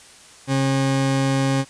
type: tone pair together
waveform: 40% pulse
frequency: 135.2 / 270.4 Hz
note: C#3 / C#4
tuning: -43 / -43 cents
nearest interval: octave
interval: 1200 cents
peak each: -19 / -22 dBFS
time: 0.47-1.65 s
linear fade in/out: 50 ms
effects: white hiss -46 dBFS RMS until 1.69 s + resampled to 22050 Hz